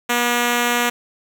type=tone; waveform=5% pulse; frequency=240.8 Hz; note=B3; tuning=44 cents flat; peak=-5 dBFS; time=0.09-0.9 s; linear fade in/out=10 ms; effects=none